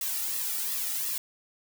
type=noise with flanger; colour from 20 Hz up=blue; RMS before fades=-31 dBFS; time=0.01-1.18 s; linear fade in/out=2 ms; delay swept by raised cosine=1.3 to 1.93 ms; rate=2.8 Hz; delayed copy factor=-0.7; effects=none